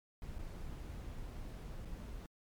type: noise with dropouts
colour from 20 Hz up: brown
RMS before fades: -45 dBFS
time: 0.22-2.26 s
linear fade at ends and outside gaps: 1 ms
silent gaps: 0.385-0.39 / 1.85-1.854 s
effects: MP3 96 kbps